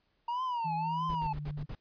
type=tone with vibrato; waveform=triangle; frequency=931 Hz; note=A#5; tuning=2 cents flat; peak=-29 dBFS; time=0.28-1.33 s; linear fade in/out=5 ms; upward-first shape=triangle; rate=1.6 Hz; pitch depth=200 cents each way
type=tone with pitch glide; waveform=sine; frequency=161.9 to 147.61 Hz; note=E3 to D3; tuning=-31 to +9 cents; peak=-36 dBFS; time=0.64-1.66 s; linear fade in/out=20 ms; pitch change=-160 cents; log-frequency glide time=1.16-1.35 s
type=noise bursts; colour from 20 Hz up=brown; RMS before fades=-40 dBFS; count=6; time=1.09-1.752 s; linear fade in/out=5 ms; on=62 ms; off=58 ms
effects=pink hiss -75 dBFS RMS until 1.8 s + resampled to 11025 Hz